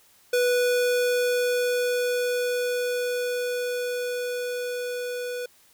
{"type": "tone with level ramp", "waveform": "square", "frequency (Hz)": 491.8, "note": "B4", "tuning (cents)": -7, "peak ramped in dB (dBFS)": [-20, -30], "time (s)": [0.33, 5.46], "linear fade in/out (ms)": 5, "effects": ["white hiss -58 dBFS RMS until 5.73 s"]}